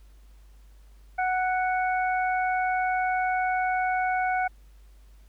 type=harmonic tone; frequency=740 Hz; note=F#5; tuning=in tune; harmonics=1 / 2 / 3; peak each=-24 / -30 / -34 dBFS; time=1.18-4.48 s; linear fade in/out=10 ms; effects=added 50 Hz sine -49 dBFS peak until 5.28 s + pink hiss -65 dBFS RMS until 5.28 s